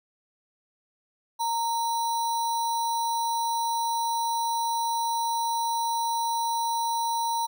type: tone with sample-and-hold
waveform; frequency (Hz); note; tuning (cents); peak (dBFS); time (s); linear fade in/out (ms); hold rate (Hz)
sine; 925; A#5; -14; -24; 1.39-7.47; 20; 4900
effects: none